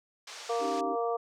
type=band-pass noise; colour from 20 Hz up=white; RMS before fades=-45 dBFS; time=0.27-0.81 s; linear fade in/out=5 ms; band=490 to 6400 Hz; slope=24 dB/octave
type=harmonic tone; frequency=233.1 Hz; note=A#3; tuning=in tune; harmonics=2 / 3 / 4 / 5; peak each=-30 / -32 / -41 / -36 dBFS; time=0.49-1.17 s; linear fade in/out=10 ms
type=chord; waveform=sine; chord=Eb dominant seventh; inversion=third; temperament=just; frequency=280 / 311.1 / 388.9 / 466.7 Hz; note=Db4 / Eb4 / G4 / Bb4; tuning=+18 / 0 / -14 / +2 cents; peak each=-37 / -38 / -35 / -35 dBFS; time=0.59-0.97 s; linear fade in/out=50 ms
effects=none